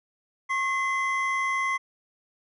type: tone pair together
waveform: triangle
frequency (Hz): 1085 / 2048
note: C#6 / C7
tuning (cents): -37 / -38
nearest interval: major seventh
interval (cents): 1099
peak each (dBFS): -25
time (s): 0.49-1.78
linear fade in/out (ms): 20
effects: resampled to 24000 Hz